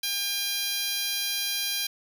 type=tone with high-pass filter; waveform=10% pulse; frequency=804 Hz; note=G5; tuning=44 cents sharp; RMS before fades=-29 dBFS; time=0.03-1.87 s; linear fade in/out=5 ms; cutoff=3400 Hz; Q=0.73; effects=none